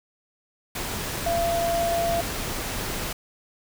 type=tone in noise; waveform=sine; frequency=680 Hz; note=F5; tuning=46 cents flat; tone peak=-22 dBFS; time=1.26-2.21 s; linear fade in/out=5 ms; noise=pink; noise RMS=-30 dBFS; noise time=0.75-3.13 s; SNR=+5 dB; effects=none